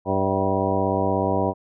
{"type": "harmonic tone with a mistuned harmonic", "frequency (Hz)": 96.6, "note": "G2", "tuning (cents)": -25, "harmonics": [1, 2, 3, 4, 5, 6, 7, 8, 10], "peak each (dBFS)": [-28, -28, -28, -28, -28, -28, -28, -28, -28], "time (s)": [0.05, 1.54], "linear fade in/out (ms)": 50, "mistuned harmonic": 7, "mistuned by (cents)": -51, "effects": []}